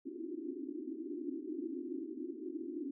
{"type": "band-pass noise", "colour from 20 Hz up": "pink", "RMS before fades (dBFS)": -42, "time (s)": [0.05, 2.91], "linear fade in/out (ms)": 10, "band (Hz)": [260, 370], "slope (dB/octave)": 96, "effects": []}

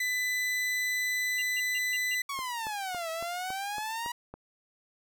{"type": "tone", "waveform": "40% pulse", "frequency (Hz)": 2000, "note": "B6", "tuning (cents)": 21, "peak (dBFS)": -27, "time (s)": [0, 2.22], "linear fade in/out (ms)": 5}
{"type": "tone bursts", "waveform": "sine", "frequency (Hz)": 2794, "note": "F7", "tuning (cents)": 0, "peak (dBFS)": -34, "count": 5, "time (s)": [1.38, 2.15], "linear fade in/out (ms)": 10, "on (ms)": 42, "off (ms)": 140}
{"type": "exponential two-way sweep", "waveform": "sawtooth", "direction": "down then up", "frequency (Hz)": [1138, 644, 967], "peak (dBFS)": -29, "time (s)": [2.29, 4.12], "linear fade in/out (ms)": 5, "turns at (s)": 3.1}
{"type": "click train", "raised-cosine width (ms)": 1, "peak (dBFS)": -28, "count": 8, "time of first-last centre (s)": [2.39, 4.34], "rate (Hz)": 3.59}
{"effects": []}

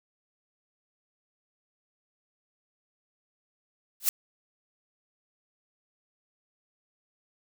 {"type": "noise with exponential growth", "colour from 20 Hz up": "blue", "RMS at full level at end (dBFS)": -18, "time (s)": [4, 4.09], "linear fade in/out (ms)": 1, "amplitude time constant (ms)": 19, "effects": []}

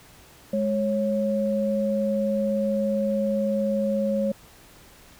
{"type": "tone pair together", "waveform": "sine", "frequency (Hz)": [208.7, 549], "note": ["G#3", "C#5"], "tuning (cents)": [9, -17], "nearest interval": "octave + perfect fourth", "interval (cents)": 1674, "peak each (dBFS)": -24, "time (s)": [0.53, 4.32], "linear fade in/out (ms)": 5, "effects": ["pink hiss -51 dBFS RMS until 5.19 s"]}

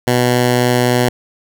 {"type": "tone", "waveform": "10% pulse", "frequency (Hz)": 123.47, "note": "B2", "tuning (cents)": 0, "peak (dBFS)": -3, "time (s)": [0.07, 1.09], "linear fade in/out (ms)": 5, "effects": []}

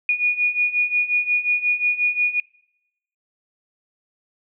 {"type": "beating tone pair", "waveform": "sine", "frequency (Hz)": [2449, 2454.6], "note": ["D#7", "D#7"], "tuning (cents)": [-28, -24], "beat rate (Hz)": 5.6, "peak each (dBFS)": [-22, -19], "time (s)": [0.09, 2.4], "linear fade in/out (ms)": 2, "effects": ["noise-tail reverb RT60 0.9 s tail -26 dB re dry"]}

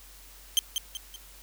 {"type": "tone with echo", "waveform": "sawtooth", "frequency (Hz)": 3136, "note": "G7", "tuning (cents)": 0, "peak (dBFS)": -16, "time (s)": [0.57, 0.59], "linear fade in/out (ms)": 0, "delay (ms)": 190, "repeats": 3, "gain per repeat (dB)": -7, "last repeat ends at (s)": 1.16, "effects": ["added 46 Hz sine -52 dBFS peak until 1.42 s", "white hiss -52 dBFS RMS until 1.42 s"]}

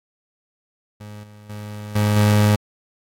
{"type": "tone with level steps", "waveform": "30% pulse", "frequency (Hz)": 104.8, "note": "G#2", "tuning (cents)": 16, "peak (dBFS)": [-32, -39, -28, -13, -10], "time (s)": [1, 2.56], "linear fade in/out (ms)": 10, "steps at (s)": [1.23, 1.49, 1.95, 2.16], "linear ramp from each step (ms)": 10, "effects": ["AAC 64 kbps"]}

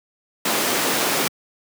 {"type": "high-pass noise", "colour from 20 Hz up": "pink", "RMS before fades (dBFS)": -21, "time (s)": [0.45, 1.28], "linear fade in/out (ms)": 5, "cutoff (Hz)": 230, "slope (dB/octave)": 12, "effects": ["high-pass 150 Hz 12 dB/octave"]}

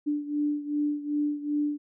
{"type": "beating tone pair", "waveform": "sine", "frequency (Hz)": [293.7, 296.3], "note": ["D4", "D4"], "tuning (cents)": [0, 15], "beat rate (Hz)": 2.6, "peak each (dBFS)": [-27, -31], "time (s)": [0.06, 1.78], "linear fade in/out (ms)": 20, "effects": []}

